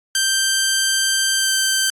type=tone with pitch glide; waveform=10% pulse; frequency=1568 to 1557.2 Hz; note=G6 to G6; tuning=0 to -12 cents; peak=-7 dBFS; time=0.15-1.9 s; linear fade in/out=2 ms; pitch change=-12 cents; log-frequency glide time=1.37-1.52 s; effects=AAC 64 kbps